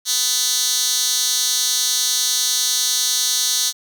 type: tone with high-pass filter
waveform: 10% pulse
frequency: 250 Hz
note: B3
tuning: 21 cents sharp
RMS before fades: -19 dBFS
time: 0.05-3.73 s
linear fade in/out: 50 ms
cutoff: 4900 Hz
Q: 2.5
effects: none